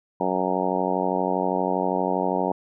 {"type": "harmonic tone", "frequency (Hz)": 92.5, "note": "F#2", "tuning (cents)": 0, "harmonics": [2, 3, 4, 5, 6, 7, 8, 9, 10], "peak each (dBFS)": [-30, -30, -30, -30, -30, -30, -30, -30, -30], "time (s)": [0.2, 2.52], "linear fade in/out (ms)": 5, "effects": []}